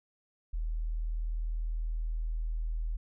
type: tone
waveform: sine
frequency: 40.11 Hz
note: E1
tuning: 47 cents flat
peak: -30 dBFS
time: 0.53-2.97 s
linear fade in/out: 10 ms
effects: none